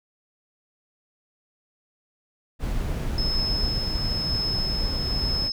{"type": "noise", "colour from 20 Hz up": "brown", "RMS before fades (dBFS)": -27, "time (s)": [2.59, 5.51], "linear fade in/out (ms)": 50}
{"type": "tone with tremolo", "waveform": "sine", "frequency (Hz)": 5190, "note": "E8", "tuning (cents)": -28, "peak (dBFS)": -24, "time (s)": [3.18, 5.52], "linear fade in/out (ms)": 2, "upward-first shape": "triangle", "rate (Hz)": 1, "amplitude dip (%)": 45}
{"effects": []}